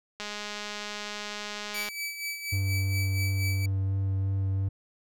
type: click train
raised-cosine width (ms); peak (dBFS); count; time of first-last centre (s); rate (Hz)
0.2; -19; 352; 0.2-1.887; 208
type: tone with tremolo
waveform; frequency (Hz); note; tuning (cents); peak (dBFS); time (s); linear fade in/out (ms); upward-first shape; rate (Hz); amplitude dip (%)
sawtooth; 2300; D7; -37; -27; 1.74-3.66; 5; sine; 4.2; 60
type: tone with vibrato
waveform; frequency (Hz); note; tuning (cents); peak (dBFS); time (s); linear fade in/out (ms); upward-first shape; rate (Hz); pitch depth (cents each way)
triangle; 96.8; G2; -21; -23; 2.52-4.69; 10; sine; 2.9; 11
effects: none